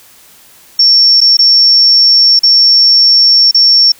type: tone with dropouts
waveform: sine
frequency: 5460 Hz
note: F8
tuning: 40 cents flat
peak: -3 dBFS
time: 0.79-3.92 s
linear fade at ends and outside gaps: 5 ms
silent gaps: 1.206-1.213 / 1.37-1.389 / 2.392-2.433 / 3.512-3.545 s
effects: white hiss -41 dBFS RMS until 3.99 s